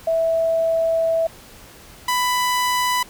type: tone pair in turn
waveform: sine / sawtooth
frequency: 656 / 994.3 Hz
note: E5 / B5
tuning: -9 / +11 cents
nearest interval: perfect fifth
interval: 720 cents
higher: second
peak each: -16 / -14 dBFS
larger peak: second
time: 0.07-1.27 / 2.08-3.03 s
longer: first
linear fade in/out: 5 ms
effects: pink hiss -44 dBFS RMS until 3.09 s